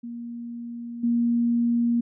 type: tone with level steps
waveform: sine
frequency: 236.2 Hz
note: A#3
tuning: 23 cents sharp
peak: -32 / -19 dBFS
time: 0.03-2.01 s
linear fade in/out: 10 ms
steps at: 1.03 s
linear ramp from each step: 10 ms
effects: none